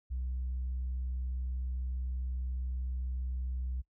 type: tone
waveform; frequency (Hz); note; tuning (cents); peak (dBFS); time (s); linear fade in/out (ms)
sine; 63.2; B1; +41; -31; 0.1-3.82; 20
effects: noise-tail reverb RT60 0.1 s tail -22 dB re dry + tanh soft clip ceiling -30 dBFS